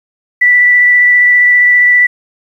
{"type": "tone with vibrato", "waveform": "sine", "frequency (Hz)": 1968, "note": "B6", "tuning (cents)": -7, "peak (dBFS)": -4, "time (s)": [0.41, 2.07], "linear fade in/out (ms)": 10, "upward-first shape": "sine", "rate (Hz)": 15, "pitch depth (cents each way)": 8, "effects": ["7-bit"]}